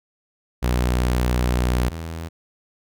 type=tone pair in turn; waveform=sawtooth; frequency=61.4 / 81.96 Hz; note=B1 / E2; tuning=-9 / -9 cents; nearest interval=perfect fourth; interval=500 cents; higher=second; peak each=-14 / -25 dBFS; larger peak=first; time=0.62-1.9 / 1.9-2.29 s; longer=first; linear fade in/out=20 ms; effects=none